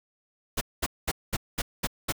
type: noise bursts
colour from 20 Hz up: pink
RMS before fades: -27 dBFS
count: 7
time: 0.57-2.124 s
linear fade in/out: 10 ms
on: 42 ms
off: 210 ms
effects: none